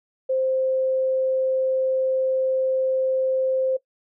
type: tone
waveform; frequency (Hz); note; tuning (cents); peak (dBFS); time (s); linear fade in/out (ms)
sine; 523.3; C5; 0; -19; 0.29-3.77; 10
effects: noise-tail reverb RT60 0.1 s tail -19 dB re dry